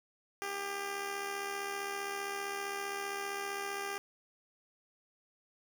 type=tone with amplitude modulation; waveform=10% pulse; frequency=398.8 Hz; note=G4; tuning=30 cents sharp; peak=-26 dBFS; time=0.42-3.98 s; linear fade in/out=0 ms; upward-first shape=sine; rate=75.3 Hz; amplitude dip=45%; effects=10-bit